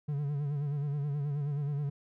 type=tone with vibrato; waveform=triangle; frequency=144.3 Hz; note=D3; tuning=30 cents flat; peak=-28 dBFS; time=0.08-1.9 s; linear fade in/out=10 ms; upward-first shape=sine; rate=9.4 Hz; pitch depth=64 cents each way; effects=none